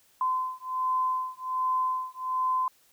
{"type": "beating tone pair", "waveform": "sine", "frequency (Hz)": [1026, 1027.3], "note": ["C6", "C6"], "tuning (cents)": [-34, -32], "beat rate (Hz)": 1.3, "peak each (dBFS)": -29, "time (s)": [0.21, 2.68], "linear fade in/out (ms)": 2, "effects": ["white hiss -63 dBFS RMS until 2.92 s"]}